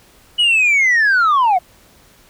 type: linear sweep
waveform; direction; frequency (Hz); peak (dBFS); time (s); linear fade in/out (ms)
sine; down; 2964 to 687; -8; 0.38-1.59; 20
effects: tanh soft clip ceiling -9 dBFS + pink hiss -49 dBFS RMS until 2.29 s